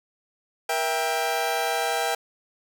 sawtooth chord, E diminished, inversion second, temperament just, 474.7 / 659.3 / 791.1 Hz, Bb4 / E5 / G5, +31 / 0 / +16 cents, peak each -26 / -25 / -22 dBFS, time 0.69-2.15 s, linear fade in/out 5 ms, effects none

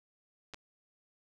clicks, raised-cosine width 0.2 ms, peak -27 dBFS, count 2, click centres 0.537 / 0.544 s, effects none

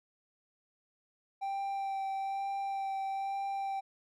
triangle tone with vibrato, 783 Hz, G5, 2 cents flat, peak -31 dBFS, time 1.41-3.81 s, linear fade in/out 20 ms, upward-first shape sine, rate 1.1 Hz, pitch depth 13 cents each way, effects none

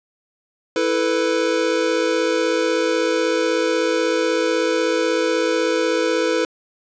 square chord, E suspended fourth, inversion none, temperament equal with one note detuned, 329.6 / 440 / 496.2 Hz, E4 / A4 / B4, 0 / 0 / +8 cents, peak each -23 / -23 / -21 dBFS, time 0.76-6.45 s, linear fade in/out 2 ms, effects resampled to 16000 Hz + 9-bit

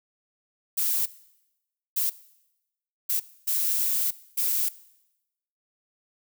violet noise bursts at uneven times, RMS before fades -25 dBFS, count 5, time 0.77-1.06 / 1.96-2.1 / 3.09-3.2 / 3.47-4.11 / 4.37-4.69 s, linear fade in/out 10 ms, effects noise-tail reverb RT60 0.9 s tail -19 dB re dry

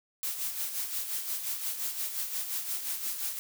blue noise with tremolo, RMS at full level -32 dBFS, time 0.23-3.39 s, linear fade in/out 0 ms, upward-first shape sine, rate 5.7 Hz, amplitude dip 55%, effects none

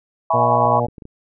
sine chord, C# minor seventh, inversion first, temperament equal, 659.3 / 830.6 / 987.8 / 1108.7 Hz, E5 / G#5 / B5 / C#6, 0 / 0 / 0 / 0 cents, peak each -20 / -20 / -19 / -21 dBFS, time 0.3-0.8 s, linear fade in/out 5 ms
harmonic tone, 120 Hz, B2, 49 cents flat, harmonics 1 / 2 / 3 / 4 / 5 / 6 / 7, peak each -23 / -27 / -33 / -24 / -23 / -26 / -25 dBFS, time 0.33-0.87 s, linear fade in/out 20 ms
clicks, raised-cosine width 3 ms, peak -24 dBFS, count 5, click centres 0.653 / 0.885 / 0.982 / 1.022 / 1.054 s
effects none

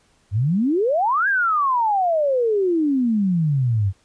sine exponential two-way sweep, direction up then down, 92.5 to 1661.2 to 92.5 Hz, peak -16 dBFS, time 0.31-3.93 s, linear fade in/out 50 ms, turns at 1.28 s, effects pink hiss -60 dBFS RMS until 4.04 s + resampled to 22050 Hz

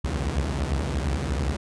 sawtooth tone cluster, 62.8 / 68.3 / 71.2 / 80 Hz, B1 / C#2 / C#2 / D#2, +30 / -25 / +47 / +49 cents, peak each -26 dBFS, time 0.04-1.57 s, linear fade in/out 10 ms, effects resampled to 22050 Hz

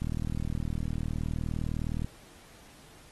click train, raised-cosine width 5 ms, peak -20 dBFS, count 81, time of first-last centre 0.02-2.045 s, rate 39.5 Hz, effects pink hiss -55 dBFS RMS until 3.11 s + AAC 32 kbps

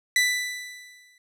sawtooth tone with exponential decay, 1985 Hz, B6, 8 cents sharp, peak -13 dBFS, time 0.16-1.18 s, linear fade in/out 2 ms, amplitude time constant 220 ms, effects low-pass 11000 Hz 12 dB/octave

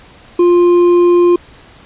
triangle tone with hard clipping, 350.4 Hz, F4, 6 cents sharp, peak -7 dBFS, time 0.39-1.36 s, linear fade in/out 5 ms, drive 8 dB, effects pink hiss -41 dBFS RMS until 1.85 s + resampled to 8000 Hz

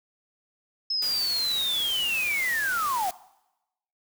sine linear sweep, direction down, 5220 to 698.5 Hz, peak -24 dBFS, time 0.9-3.1 s, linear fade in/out 5 ms
white noise, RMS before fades -36 dBFS, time 1.02-3.11 s, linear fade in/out 2 ms
effects noise-tail reverb RT60 0.9 s tail -19 dB re dry

